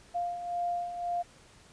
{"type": "beating tone pair", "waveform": "sine", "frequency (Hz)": [698.5, 700.4], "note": ["F5", "F5"], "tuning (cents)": [0, 5], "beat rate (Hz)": 1.9, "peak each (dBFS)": [-38, -31], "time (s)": [0.14, 1.23], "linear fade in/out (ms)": 20, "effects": ["pink hiss -57 dBFS RMS until 1.72 s", "resampled to 22050 Hz"]}